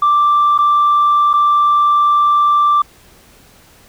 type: tone with dropouts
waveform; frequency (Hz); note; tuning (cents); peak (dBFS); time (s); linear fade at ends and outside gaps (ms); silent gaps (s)
sine; 1175; D6; +1; -7; 0.02-2.82; 5; 0.579-0.587 / 1.332-1.337
effects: tanh soft clip ceiling -6 dBFS + pink hiss -46 dBFS RMS until 3.88 s